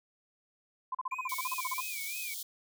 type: tone bursts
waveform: sine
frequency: 1027 Hz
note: C6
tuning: 33 cents flat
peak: -31 dBFS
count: 14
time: 0.92-1.806 s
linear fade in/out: 5 ms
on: 28 ms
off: 38 ms
type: tone with vibrato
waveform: triangle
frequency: 2367 Hz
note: D7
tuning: 13 cents sharp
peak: -38 dBFS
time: 1.11-2.34 s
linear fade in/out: 5 ms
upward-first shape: sine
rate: 3 Hz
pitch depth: 120 cents each way
type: high-pass noise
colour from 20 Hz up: white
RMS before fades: -40 dBFS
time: 1.29-2.43 s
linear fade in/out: 5 ms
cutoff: 3100 Hz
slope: 96 dB/octave
effects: none